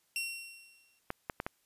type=tone with exponential decay; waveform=sawtooth; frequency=2733 Hz; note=F7; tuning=38 cents flat; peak=-28 dBFS; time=0.16-0.99 s; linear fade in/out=1 ms; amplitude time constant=180 ms
type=clicks; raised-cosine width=0.5 ms; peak=-19 dBFS; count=4; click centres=1.104 / 1.298 / 1.401 / 1.465 s
effects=white hiss -73 dBFS RMS until 1.65 s + resampled to 32000 Hz